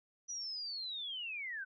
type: linear sweep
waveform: sine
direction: down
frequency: 5920 to 1480 Hz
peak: -39 dBFS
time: 0.28-1.65 s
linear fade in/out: 20 ms
effects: none